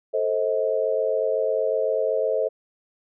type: chord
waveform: sine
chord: A diminished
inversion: none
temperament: just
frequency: 440 / 528 / 633.6 Hz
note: A4 / C5 / Eb5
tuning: 0 / +16 / +31 cents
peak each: -25 / -24 / -25 dBFS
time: 0.13-2.49 s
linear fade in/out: 20 ms
effects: none